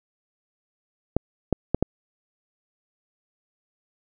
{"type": "clicks", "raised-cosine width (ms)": 2, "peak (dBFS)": -6, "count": 4, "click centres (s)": [1.166, 1.527, 1.746, 1.826], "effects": []}